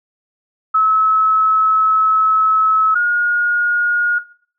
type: tone pair in turn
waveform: sine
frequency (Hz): 1294 / 1434.5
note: E6 / F6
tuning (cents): -32 / +46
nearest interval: major second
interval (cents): 178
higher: second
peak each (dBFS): -10 / -11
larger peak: first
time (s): 0.74-2.95 / 2.95-4.19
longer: first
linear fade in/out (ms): 10
effects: noise-tail reverb RT60 0.5 s tail -19 dB re dry